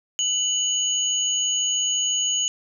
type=tone pair together; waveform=sine; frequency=2975 / 6687 Hz; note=F#7 / G#8; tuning=+9 / +11 cents; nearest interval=octave + major second; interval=1402 cents; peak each=-23 dBFS; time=0.19-2.48 s; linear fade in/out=0 ms; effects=none

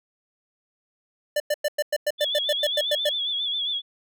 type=tone bursts; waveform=square; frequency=593 Hz; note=D5; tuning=17 cents sharp; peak=-21 dBFS; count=13; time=1.36-3.093 s; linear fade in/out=5 ms; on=41 ms; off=100 ms
type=tone with vibrato; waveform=sine; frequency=3419 Hz; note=G#7; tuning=50 cents sharp; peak=-24 dBFS; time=2.18-3.82 s; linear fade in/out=50 ms; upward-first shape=sine; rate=7.4 Hz; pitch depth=67 cents each way
effects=none

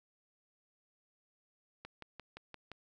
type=click train; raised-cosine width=0.3 ms; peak=-30 dBFS; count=6; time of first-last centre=1.85-2.717 s; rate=5.77 Hz; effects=none

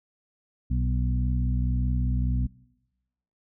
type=harmonic tone with a mistuned harmonic; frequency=61.74 Hz; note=B1; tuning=in tune; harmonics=1 / 2 / 3 / 4; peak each=-24 / -28 / -35 / -34 dBFS; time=0.7-2.47 s; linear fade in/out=10 ms; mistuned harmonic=3; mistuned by=+30 cents; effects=noise-tail reverb RT60 1.0 s tail -23 dB re dry

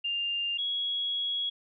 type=tone pair in turn; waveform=sine; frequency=2800 / 3330 Hz; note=F7 / G#7; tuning=+4 / +4 cents; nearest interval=minor third; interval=300 cents; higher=second; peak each=-28 dBFS; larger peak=neither; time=0.04-0.58 / 0.58-1.5 s; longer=second; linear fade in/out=10 ms; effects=none

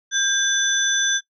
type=tone cluster; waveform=sine; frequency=1593 / 3483 / 6040 Hz; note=G6 / A7 / F#8; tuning=+27 / -18 / +35 cents; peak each=-22 dBFS; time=0.11-1.21 s; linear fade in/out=50 ms; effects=noise-tail reverb RT60 0.1 s tail -19 dB re dry

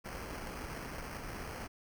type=noise with sample-and-hold; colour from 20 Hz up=pink; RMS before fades=-43 dBFS; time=0.04-1.68 s; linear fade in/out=20 ms; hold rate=3675 Hz; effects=none

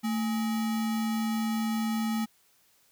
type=tone with sample-and-hold; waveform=sine; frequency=222.5 Hz; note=A3; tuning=20 cents sharp; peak=-26 dBFS; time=0.03-2.26 s; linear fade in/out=20 ms; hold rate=1050 Hz; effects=white hiss -65 dBFS RMS until 2.91 s

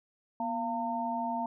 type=tone cluster; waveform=sine; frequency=240.5 / 690 / 908 Hz; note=B3 / F5 / A#5; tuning=-46 / -21 / -46 cents; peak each=-36 / -35 / -33 dBFS; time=0.4-1.46 s; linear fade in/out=2 ms; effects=none

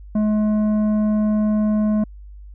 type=tone with tanh clipping; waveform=sine; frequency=212.7 Hz; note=G#3; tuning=42 cents sharp; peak=-17 dBFS; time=0.15-2.04 s; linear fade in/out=5 ms; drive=9 dB; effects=added 50 Hz sine -36 dBFS peak until 2.54 s

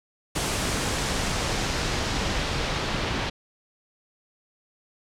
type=noise with low-pass filter sweep; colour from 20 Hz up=pink; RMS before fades=-27 dBFS; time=0.35-3.3 s; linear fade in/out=10 ms; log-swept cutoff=9500 to 3700 Hz; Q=1; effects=none

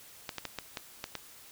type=clicks; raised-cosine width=0.2 ms; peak=-18 dBFS; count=7; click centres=0.292 / 0.383 / 0.453 / 0.587 / 0.772 / 1.041 / 1.153 s; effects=white hiss -53 dBFS RMS until 1.51 s

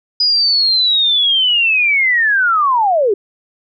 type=linear sweep; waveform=sine; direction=down; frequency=4978 to 375.5 Hz; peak=-10 dBFS; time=0.2-3.14 s; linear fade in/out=5 ms; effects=none

